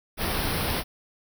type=band-stop noise; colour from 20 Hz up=pink; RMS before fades=-27 dBFS; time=0.17-0.84 s; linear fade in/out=50 ms; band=5600 to 9100 Hz; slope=96 dB/octave; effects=none